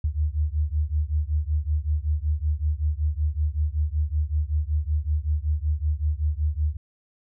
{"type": "beating tone pair", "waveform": "sine", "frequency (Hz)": [73.5, 78.8], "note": ["D2", "D#2"], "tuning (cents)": [2, 23], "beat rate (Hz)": 5.3, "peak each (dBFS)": [-24, -25], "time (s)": [0.04, 6.77], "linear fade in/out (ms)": 5, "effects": []}